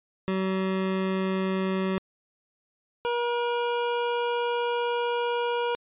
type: tone pair in turn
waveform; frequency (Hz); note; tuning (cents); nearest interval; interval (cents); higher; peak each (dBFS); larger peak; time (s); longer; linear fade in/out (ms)
25% pulse; 189.6 / 477.8; F#3 / A#4; +43 / +43; octave + major third; 1600; second; -21; neither; 0.28-1.98 / 3.05-5.75; second; 0
effects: resampled to 8000 Hz